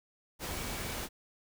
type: tone in noise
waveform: sine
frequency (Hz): 2276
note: C#7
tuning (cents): +45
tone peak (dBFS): -49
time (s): 0.49-0.98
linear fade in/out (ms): 50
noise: pink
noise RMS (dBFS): -38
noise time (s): 0.39-1.09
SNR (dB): -14
effects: none